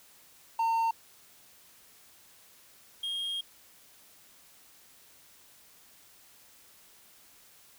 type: tone pair in turn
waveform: triangle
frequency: 910 / 3243 Hz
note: A#5 / G#7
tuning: -42 / -42 cents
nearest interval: octave + minor seventh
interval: 2200 cents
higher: second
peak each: -23 / -30 dBFS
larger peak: first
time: 0.59-0.91 / 3.03-3.41 s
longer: second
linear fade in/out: 5 ms
effects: white hiss -58 dBFS RMS until 7.78 s